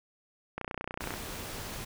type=click train; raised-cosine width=0.5 ms; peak=-20 dBFS; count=18; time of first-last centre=0.58-1.139 s; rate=30.4 Hz
type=noise; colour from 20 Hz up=pink; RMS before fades=-40 dBFS; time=1-1.85 s; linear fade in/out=10 ms
effects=none